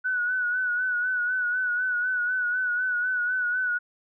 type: tone with vibrato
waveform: sine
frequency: 1480 Hz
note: F#6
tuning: in tune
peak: -23 dBFS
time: 0.04-3.79 s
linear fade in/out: 20 ms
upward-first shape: sine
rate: 4 Hz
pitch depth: 44 cents each way
effects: none